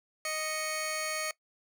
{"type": "tone pair together", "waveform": "15% pulse", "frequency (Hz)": [623.1, 2217], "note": ["D#5", "C#7"], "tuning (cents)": [2, 0], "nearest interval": "octave + minor seventh", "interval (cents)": 2198, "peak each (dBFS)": [-28, -29], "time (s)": [0.25, 1.31], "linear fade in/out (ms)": 2, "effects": ["noise-tail reverb RT60 0.1 s tail -20 dB re dry"]}